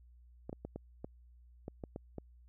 clicks, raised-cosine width 2 ms, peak -28 dBFS, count 9, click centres 0.495 / 0.529 / 0.65 / 0.76 / 1.045 / 1.681 / 1.838 / 1.961 / 2.183 s, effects added 60 Hz sine -57 dBFS peak until 2.48 s

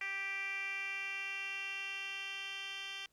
10% pulse tone with band-pass filter sweep, 392 Hz, G4, in tune, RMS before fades -41 dBFS, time 0.01-3.06 s, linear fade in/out 2 ms, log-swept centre 2200 to 3300 Hz, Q 5.1, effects pink hiss -75 dBFS RMS until 3.12 s

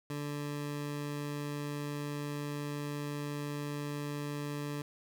20% pulse tone, 145.8 Hz, D3, 12 cents flat, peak -31 dBFS, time 0.1-4.82 s, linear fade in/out 2 ms, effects none

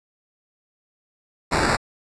blue noise with sample-and-hold, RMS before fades -20 dBFS, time 1.51-1.77 s, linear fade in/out 20 ms, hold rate 3150 Hz, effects resampled to 22050 Hz

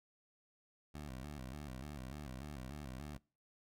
15% pulse tone with vibrato, 68.8 Hz, C#2, 12 cents flat, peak -39 dBFS, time 0.94-3.18 s, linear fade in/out 10 ms, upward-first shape square, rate 3.4 Hz, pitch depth 130 cents each way, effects noise-tail reverb RT60 0.4 s tail -26 dB re dry

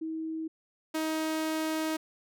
sine / sawtooth tone pair in turn, 320 / 315.6 Hz, D#4 / D#4, +49 / +25 cents, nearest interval unison, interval 24 cents, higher first, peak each -32 / -25 dBFS, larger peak second, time 0.01-0.48 / 0.94-1.97 s, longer second, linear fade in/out 10 ms, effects none

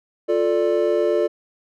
triangle chord, D minor, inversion first, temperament just, 352.4 / 440.5 / 587.3 Hz, F4 / A4 / D5, +16 / +2 / 0 cents, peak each -19 dBFS, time 0.28-1.28 s, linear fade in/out 20 ms, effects none

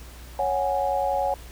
sine chord, C# suspended fourth, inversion none, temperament equal, 554.4 / 740 / 830.6 Hz, C#5 / F#5 / G#5, 0 / 0 / 0 cents, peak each -26 dBFS, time 0.39-1.34 s, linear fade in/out 2 ms, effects added 60 Hz sine -41 dBFS peak until 1.51 s + pink hiss -47 dBFS RMS until 1.51 s

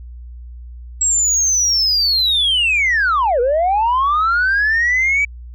sine linear two-way sweep, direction down then up, 7700 to 466.2 to 2306 Hz, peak -11 dBFS, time 1.01-5.25 s, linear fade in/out 5 ms, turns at 3.4 s, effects tanh soft clip ceiling -10 dBFS + added 60 Hz sine -31 dBFS peak until 5.54 s

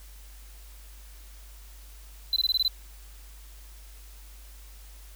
triangle tone bursts, 4034 Hz, B7, 36 cents sharp, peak -20 dBFS, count 7, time 2.33-2.68 s, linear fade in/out 2 ms, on 32 ms, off 21 ms, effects added 50 Hz sine -45 dBFS peak until 5.15 s + white hiss -54 dBFS RMS until 5.15 s

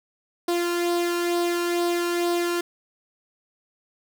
sawtooth tone with flanger, 346.9 Hz, F4, 12 cents flat, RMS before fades -24 dBFS, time 0.48-2.61 s, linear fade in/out 5 ms, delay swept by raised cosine 0.21 to 0.74 ms, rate 2.2 Hz, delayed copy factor +0.5, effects none

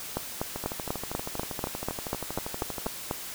two click trains, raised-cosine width 1 ms, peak -19 / -14 dBFS, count 30 / 13, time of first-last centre 0.56-2.862 / 0.17-3.111 s, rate 12.6 / 4.08 Hz, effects white hiss -39 dBFS RMS until 3.34 s

